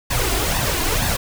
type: noise with flanger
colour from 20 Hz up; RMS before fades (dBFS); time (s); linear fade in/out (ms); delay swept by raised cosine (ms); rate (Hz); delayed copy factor
pink; -20; 0.1-1.17; 10; 1.1 to 2.9; 2.1; +0.65
effects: none